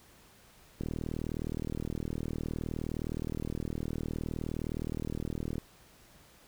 click train, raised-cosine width 3 ms, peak -22 dBFS, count 189, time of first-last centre 0.81-5.582 s, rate 39.4 Hz, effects pink hiss -59 dBFS RMS until 6.47 s

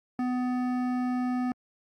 sine tone with hard clipping, 250 Hz, B3, 21 cents sharp, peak -28 dBFS, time 0.19-1.52 s, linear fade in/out 2 ms, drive 13 dB, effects Opus 48 kbps

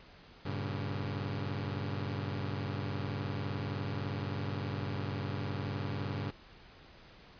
sawtooth chord, G diminished, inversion none, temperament just, 98 / 117.6 / 141.12 Hz, G2 / Bb2 / Db3, 0 / +16 / +31 cents, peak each -33 / -38 / -35 dBFS, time 0.45-6.31 s, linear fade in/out 10 ms, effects pink hiss -56 dBFS RMS until 7.39 s + resampled to 11025 Hz

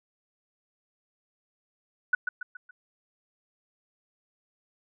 sine tone with echo, 1480 Hz, F#6, in tune, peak -18 dBFS, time 2.13-2.15 s, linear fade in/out 5 ms, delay 140 ms, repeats 4, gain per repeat -7 dB, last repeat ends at 2.71 s, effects none

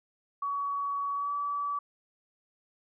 sine tone with pitch glide, 1129 to 1149.4 Hz, C#6 to D6, +31 to -38 cents, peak -29 dBFS, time 0.42-1.79 s, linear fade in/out 5 ms, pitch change +31 cents, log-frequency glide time 1.14-1.32 s, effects none

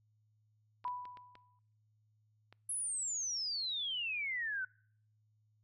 clicks, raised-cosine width 0.3 ms, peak -39 dBFS, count 6, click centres 0.843 / 0.88 / 1.054 / 1.172 / 1.354 / 2.526 s
sine tone with exponential decay, 989 Hz, B5, 2 cents sharp, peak -34 dBFS, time 0.85-1.59 s, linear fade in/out 1 ms, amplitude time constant 160 ms
sine exponential sweep, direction down, 10940 to 1480 Hz, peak -35 dBFS, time 2.69-4.65 s, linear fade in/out 5 ms
effects noise-tail reverb RT60 0.6 s tail -25 dB re dry + added 107 Hz sine -70 dBFS peak until 5.63 s

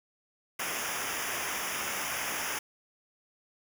pink noise with comb filter, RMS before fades -34 dBFS, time 0.59-2.59 s, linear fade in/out 5 ms, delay 0.24 ms, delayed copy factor -1, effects none

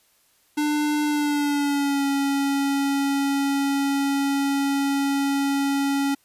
square tone with pitch glide, 298.2 to 278.2 Hz, D4 to C#4, +27 to +6 cents, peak -21 dBFS, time 0.57-6.15 s, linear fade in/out 10 ms, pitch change -121 cents, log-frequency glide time 1.05-2.05 s, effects white hiss -62 dBFS RMS until 6.24 s + resampled to 32000 Hz

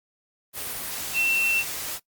sine tone in noise, 2698 Hz, E7, 40 cents sharp, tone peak -21 dBFS, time 1.13-1.64 s, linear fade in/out 50 ms, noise white, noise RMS -32 dBFS, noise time 0.53-2 s, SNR +8 dB, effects noise-tail reverb RT60 0.1 s tail -20 dB re dry + Opus 32 kbps

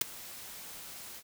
white noise with ADSR envelope, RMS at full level -22 dBFS, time 0.01-1.23 s, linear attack 5 ms, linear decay 8 ms, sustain -24 dB, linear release 54 ms, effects none

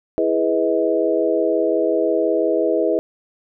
sine chord, E major seventh, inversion none, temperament equal with one note detuned, 329.6 / 415.3 / 493.9 / 634.6 Hz, E4 / G#4 / B4 / D#5, 0 / 0 / 0 / +34 cents, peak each -21 dBFS, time 0.18-2.99 s, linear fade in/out 0 ms, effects none

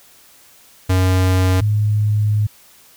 square / sine tone pair in turn, 92.8 / 105.42 Hz, F#2 / G#2, +6 / +26 cents, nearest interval major second, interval 220 cents, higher second, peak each -13 dBFS, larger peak neither, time 0.89-1.61 / 1.61-2.47 s, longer second, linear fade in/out 10 ms, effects white hiss -48 dBFS RMS until 2.96 s

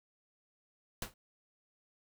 pink noise with exponential decay, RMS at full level -34 dBFS, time 1.02-1.14 s, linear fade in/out 2 ms, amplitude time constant 26 ms, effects none

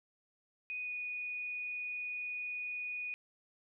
sine tone with pitch glide, 2489 to 2469 Hz, D#7 to D#7, 0 to -14 cents, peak -37 dBFS, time 0.7-3.14 s, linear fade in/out 0 ms, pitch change -14 cents, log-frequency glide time 0.8-0.92 s, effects none

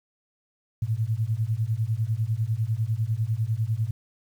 sine beating tone pair, 106.4 / 116.4 Hz, G#2 / A#2, +42 / -2 cents, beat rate 10 Hz, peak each -26 dBFS, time 0.82-3.91 s, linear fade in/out 5 ms, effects 9-bit

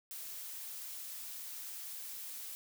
blue noise, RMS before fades -45 dBFS, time 0.11-2.55 s, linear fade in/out 0 ms, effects none

